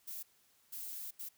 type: noise bursts at uneven times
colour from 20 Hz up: violet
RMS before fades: -44 dBFS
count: 3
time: 0.07-0.23 / 0.72-1.11 / 1.19-1.29 s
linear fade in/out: 10 ms
effects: white hiss -70 dBFS RMS until 1.37 s